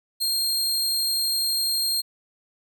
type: tone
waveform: sawtooth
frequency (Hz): 4212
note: C8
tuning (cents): +11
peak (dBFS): -19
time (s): 0.2-2.02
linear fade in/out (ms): 20
effects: none